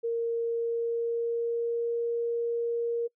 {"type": "tone with pitch glide", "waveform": "sine", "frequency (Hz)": [463.9, 468.5], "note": ["A#4", "A#4"], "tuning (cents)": [-8, 9], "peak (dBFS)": -26, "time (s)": [0.03, 3.08], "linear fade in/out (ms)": 20, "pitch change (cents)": 17, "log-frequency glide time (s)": [0.43, 1.97], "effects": ["noise-tail reverb RT60 0.1 s tail -24 dB re dry"]}